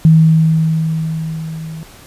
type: tone with level ramp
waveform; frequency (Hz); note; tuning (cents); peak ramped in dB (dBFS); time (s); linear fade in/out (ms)
sine; 160; D#3; +49; -3 to -25; 0.05-1.83; 0
effects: pink hiss -40 dBFS RMS until 2.06 s + resampled to 32000 Hz